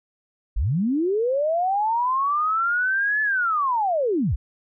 sine linear two-way sweep, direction up then down, 36.71 to 1739 to 36.71 Hz, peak -19 dBFS, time 0.56-4.36 s, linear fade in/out 10 ms, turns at 3.22 s, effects none

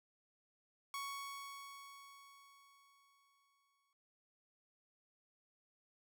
sawtooth tone with exponential decay, 1113 Hz, C#6, 7 cents sharp, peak -37 dBFS, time 0.94-3.93 s, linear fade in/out 1 ms, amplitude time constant 650 ms, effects none

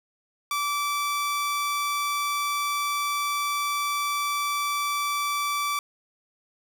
sawtooth tone, 1160 Hz, D6, 22 cents flat, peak -21 dBFS, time 0.51-5.79 s, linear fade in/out 2 ms, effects none

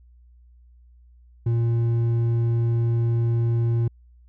sine tone with hard clipping, 116.54 Hz, A#2, in tune, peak -20 dBFS, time 1.46-3.88 s, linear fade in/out 5 ms, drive 5 dB, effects added 60 Hz sine -49 dBFS peak until 4.28 s

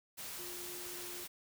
sine tone in noise, 354 Hz, F4, 23 cents sharp, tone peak -50 dBFS, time 0.38-1.25 s, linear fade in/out 20 ms, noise white, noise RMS -45 dBFS, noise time 0.17-1.28 s, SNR -8 dB, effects none

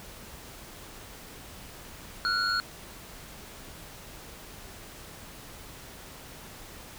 sine tone cluster, 1372 / 1472 / 4314 Hz, F6 / F#6 / C#8, -31 / -9 / -48 cents, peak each -28 dBFS, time 2.25-2.6 s, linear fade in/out 0 ms, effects tanh soft clip ceiling -19 dBFS + pink hiss -46 dBFS RMS until 6.98 s

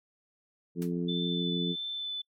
harmonic tone, 86.8 Hz, F2, 10 cents flat, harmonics 2 / 3 / 4 / 5, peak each -31 / -35 / -37 / -39 dBFS, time 0.75-1.76 s, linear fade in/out 50 ms
white noise with exponential decay, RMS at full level -42 dBFS, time 0.82-0.92 s, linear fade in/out 0 ms, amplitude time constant 21 ms
sine tone with vibrato, 3520 Hz, A7, in tune, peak -33 dBFS, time 1.08-2.22 s, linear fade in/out 10 ms, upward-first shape sine, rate 1.6 Hz, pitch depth 10 cents each way
effects noise-tail reverb RT60 0.1 s tail -26 dB re dry + AAC 48 kbps

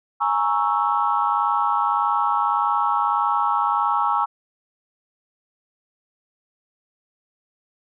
sine chord, A# half-diminished seventh, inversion third, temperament equal, 830.6 / 932.3 / 1108.7 / 1318.5 Hz, G#5 / A#5 / C#6 / E6, 0 / 0 / 0 / 0 cents, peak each -23 dBFS, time 0.2-4.26 s, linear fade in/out 20 ms, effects tanh soft clip ceiling -7 dBFS

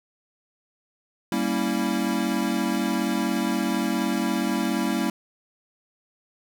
square chord, G diminished seventh, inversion none, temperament equal with one note detuned, 196 / 233.1 / 277.2 / 327.9 Hz, G3 / Bb3 / Db4 / Fb4, 0 / 0 / 0 / -9 cents, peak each -29 / -28 / -30 / -29 dBFS, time 1.32-5.1 s, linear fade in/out 2 ms, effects none

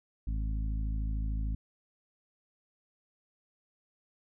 harmonic tone, 53.4 Hz, G#1, 49 cents sharp, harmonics 1 / 2 / 3 / 4 / 5, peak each -30 / -41 / -45 / -46 / -48 dBFS, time 0.27-1.55 s, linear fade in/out 5 ms, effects none

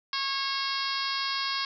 harmonic tone, 546 Hz, C#5, 26 cents flat, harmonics 2 / 3 / 4 / 5 / 6 / 7 / 8 / 9 / 10, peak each -33 / -37 / -38 / -40 / -37 / -38 / -35 / -35 / -42 dBFS, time 0.13-1.65 s, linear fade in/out 2 ms, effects none

